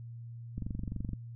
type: click train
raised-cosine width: 5 ms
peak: -23 dBFS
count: 14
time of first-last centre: 0.58-1.133 s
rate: 23.5 Hz
effects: noise-tail reverb RT60 0.1 s tail -24 dB re dry + added 117 Hz sine -42 dBFS peak until 1.35 s